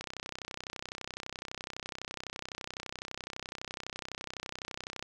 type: click train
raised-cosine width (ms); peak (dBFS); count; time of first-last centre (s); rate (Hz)
0.2; -21; 161; 0.01-5.026; 31.9
effects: none